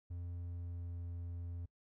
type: tone with pitch glide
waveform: triangle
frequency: 87.1 to 86.35 Hz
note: F2 to F2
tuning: -4 to -19 cents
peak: -39 dBFS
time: 0.1-1.66 s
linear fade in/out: 10 ms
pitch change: -15 cents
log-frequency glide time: 0.31-1.04 s
effects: noise-tail reverb RT60 0.1 s tail -25 dB re dry